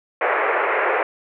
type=band-pass noise; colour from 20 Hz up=pink; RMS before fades=-20 dBFS; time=0.21-1.03 s; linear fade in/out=2 ms; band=400 to 2300 Hz; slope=48 dB/octave; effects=none